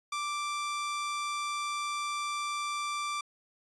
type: tone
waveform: sawtooth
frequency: 1174.7 Hz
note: D6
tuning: in tune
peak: -28 dBFS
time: 0.12-3.21 s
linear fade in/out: 5 ms
effects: resampled to 22050 Hz